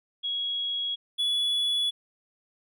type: tone pair in turn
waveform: sine / triangle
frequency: 3322 / 3408 Hz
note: G#7 / G#7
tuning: 0 / +44 cents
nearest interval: unison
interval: 44 cents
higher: second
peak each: -27 / -22 dBFS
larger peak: second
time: 0.23-0.96 / 1.18-1.91 s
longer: neither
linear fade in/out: 20 ms
effects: none